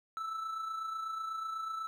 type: tone with amplitude modulation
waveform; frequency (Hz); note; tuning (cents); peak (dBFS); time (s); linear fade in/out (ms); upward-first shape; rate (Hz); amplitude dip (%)
triangle; 1317; E6; -2; -32; 0.17-1.87; 0; sine; 28.1; 45
effects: none